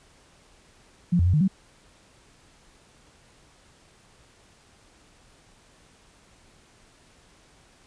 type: tone with pitch steps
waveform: sine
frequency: 175 / 86.5 / 91 / 151.8 / 190.9 Hz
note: F3 / F2 / F#2 / D#3 / G3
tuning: +4 / -16 / -28 / -42 / -46 cents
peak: -17 dBFS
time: 1.12-1.48 s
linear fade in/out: 10 ms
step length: 72 ms
effects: pink hiss -57 dBFS RMS until 7.86 s + resampled to 22050 Hz